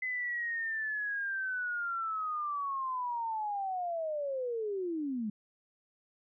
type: linear sweep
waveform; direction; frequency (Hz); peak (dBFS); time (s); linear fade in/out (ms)
sine; down; 2034 to 202.7; -32; 0.02-5.3; 5
effects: none

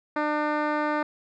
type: tone with low-pass filter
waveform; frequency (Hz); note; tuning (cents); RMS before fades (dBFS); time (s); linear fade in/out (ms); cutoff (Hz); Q
10% pulse; 300; D4; +37; -26; 0.16-1.03; 5; 1800; 0.76
effects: none

